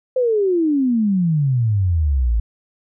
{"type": "exponential sweep", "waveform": "sine", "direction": "down", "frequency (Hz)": [523.3, 53], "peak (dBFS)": -14, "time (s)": [0.16, 2.4], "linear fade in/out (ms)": 5, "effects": []}